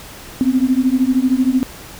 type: beating tone pair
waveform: sine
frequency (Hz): 252 / 265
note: B3 / C4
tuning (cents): +35 / +22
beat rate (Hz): 13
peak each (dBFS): -15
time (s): 0.41-1.63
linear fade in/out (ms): 0
effects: pink hiss -36 dBFS RMS until 1.99 s